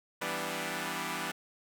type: chord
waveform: 5% pulse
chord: E minor seventh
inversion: none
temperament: equal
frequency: 164.81 / 196 / 246.9 / 293.7 Hz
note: E3 / G3 / B3 / D4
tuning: 0 / 0 / 0 / 0 cents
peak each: -28 dBFS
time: 0.21-1.32 s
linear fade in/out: 10 ms
effects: none